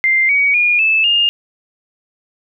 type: tone with pitch steps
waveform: sine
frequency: 2093 / 2256 / 2432 / 2622 / 2826 Hz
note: C7 / C#7 / D#7 / E7 / F7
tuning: 0 / +30 / -40 / -10 / +20 cents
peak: -10 dBFS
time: 0.04-1.29 s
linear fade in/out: 0 ms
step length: 250 ms
effects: none